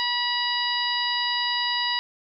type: harmonic tone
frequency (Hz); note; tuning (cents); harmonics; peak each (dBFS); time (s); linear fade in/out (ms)
970; B5; -31; 1 / 2 / 3 / 4 / 5; -29 / -29 / -29 / -29 / -29; 0-1.99; 0
effects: none